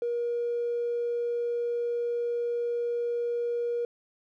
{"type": "tone", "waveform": "triangle", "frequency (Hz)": 475.6, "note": "A#4", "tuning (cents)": 35, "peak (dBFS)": -23, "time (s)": [0.02, 3.85], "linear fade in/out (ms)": 2, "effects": ["tanh soft clip ceiling -24 dBFS"]}